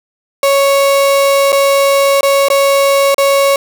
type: tone with dropouts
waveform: 35% pulse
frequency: 554.4 Hz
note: C#5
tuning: in tune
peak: -6 dBFS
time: 0.43-3.56 s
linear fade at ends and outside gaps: 2 ms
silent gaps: 1.521-1.527 / 2.209-2.23 / 2.485-2.501 / 3.145-3.181 s
effects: 7-bit